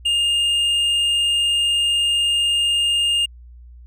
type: tone with hard clipping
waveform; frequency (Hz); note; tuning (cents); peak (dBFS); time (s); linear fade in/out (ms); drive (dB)
sine; 2824; F7; +19; -17; 0.05-3.26; 10; 5
effects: added 60 Hz sine -39 dBFS peak until 3.86 s